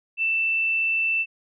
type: tone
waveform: sine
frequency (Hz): 2663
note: E7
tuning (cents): +17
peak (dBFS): -20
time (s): 0.17-1.26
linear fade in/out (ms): 50
effects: none